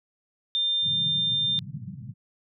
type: tone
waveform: sine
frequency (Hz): 3600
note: A7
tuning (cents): +39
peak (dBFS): -22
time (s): 0.55-1.59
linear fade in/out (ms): 0
type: band-pass noise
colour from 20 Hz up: pink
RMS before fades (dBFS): -37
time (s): 0.82-2.14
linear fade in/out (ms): 50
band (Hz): 110 to 190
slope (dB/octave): 48
effects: none